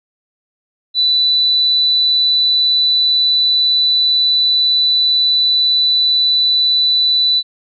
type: tone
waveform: sine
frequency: 3979 Hz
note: B7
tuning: 12 cents sharp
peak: -10 dBFS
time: 0.94-7.43 s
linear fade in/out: 50 ms
effects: none